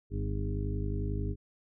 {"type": "harmonic tone with a mistuned harmonic", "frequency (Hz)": 51.1, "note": "G#1", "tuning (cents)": -27, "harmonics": [1, 2, 3, 4, 5, 6, 8], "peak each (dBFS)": [-33, -34, -42, -43, -44, -42, -42], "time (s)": [0.1, 1.36], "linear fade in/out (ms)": 50, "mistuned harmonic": 4, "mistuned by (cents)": -33, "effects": []}